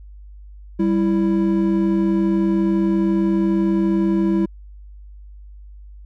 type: tone pair together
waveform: triangle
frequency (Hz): 195.8 / 330.3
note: G3 / E4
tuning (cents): -2 / +4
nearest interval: major sixth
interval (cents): 906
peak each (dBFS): -16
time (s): 0.79-4.46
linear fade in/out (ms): 10
effects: added 50 Hz sine -37 dBFS peak until 6.05 s